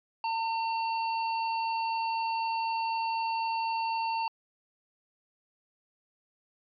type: harmonic tone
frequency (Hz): 906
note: A#5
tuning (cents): -50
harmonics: 1 / 3 / 5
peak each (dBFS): -28 / -38 / -42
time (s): 0.24-4.28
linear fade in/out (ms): 2
effects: MP3 96 kbps